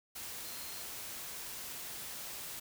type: tone in noise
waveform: sine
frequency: 4186 Hz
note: C8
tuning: in tune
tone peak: -53 dBFS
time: 0.44-0.83 s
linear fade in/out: 10 ms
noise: white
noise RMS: -44 dBFS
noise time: 0.15-2.6 s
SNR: -12 dB
effects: none